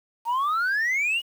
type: exponential sweep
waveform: sine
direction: up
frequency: 905 to 2944 Hz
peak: -19 dBFS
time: 0.25-1.22 s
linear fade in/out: 50 ms
effects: tanh soft clip ceiling -20 dBFS + 8-bit